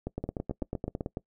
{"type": "two click trains", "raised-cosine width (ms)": 2, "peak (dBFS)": [-19, -19], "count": [11, 7], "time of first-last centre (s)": [[0.07, 1.171], [0.24, 1.008]], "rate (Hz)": [9.08, 7.81], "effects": ["noise-tail reverb RT60 0.1 s tail -22 dB re dry"]}